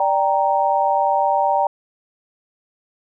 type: chord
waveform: sine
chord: G minor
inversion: second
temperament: equal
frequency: 587.3 / 784 / 932.3 Hz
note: D5 / G5 / Bb5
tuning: 0 / 0 / 0 cents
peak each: -21 / -18 / -19 dBFS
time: 0-1.67 s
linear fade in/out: 2 ms
effects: none